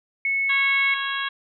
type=tone; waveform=sine; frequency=2200 Hz; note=C#7; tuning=14 cents flat; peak=-20 dBFS; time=0.25-0.94 s; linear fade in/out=2 ms
type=harmonic tone; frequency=550 Hz; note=C#5; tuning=14 cents flat; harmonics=2 / 3 / 4 / 5 / 6 / 7; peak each=-30 / -28 / -33 / -34 / -31 / -37 dBFS; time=0.49-1.29 s; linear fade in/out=10 ms
effects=none